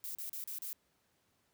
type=noise bursts; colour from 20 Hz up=violet; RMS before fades=-42 dBFS; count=5; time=0.04-0.73 s; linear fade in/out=0 ms; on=110 ms; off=35 ms; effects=pink hiss -75 dBFS RMS until 1.53 s + high-pass 80 Hz 12 dB/octave